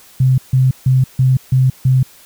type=tone bursts; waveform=sine; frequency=130 Hz; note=C3; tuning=11 cents flat; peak=-8 dBFS; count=6; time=0.2-2.03 s; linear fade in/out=5 ms; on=180 ms; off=150 ms; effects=white hiss -44 dBFS RMS until 2.25 s